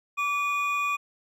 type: tone pair together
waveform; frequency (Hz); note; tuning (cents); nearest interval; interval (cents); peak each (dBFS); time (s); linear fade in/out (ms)
triangle; 1154 / 2454; D6 / D#7; -31 / -25; octave + minor second; 1306; -25 / -26; 0.17-0.97; 20
effects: none